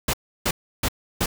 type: noise bursts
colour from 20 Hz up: pink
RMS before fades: -22 dBFS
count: 4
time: 0.08-1.26 s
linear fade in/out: 5 ms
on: 55 ms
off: 320 ms
effects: none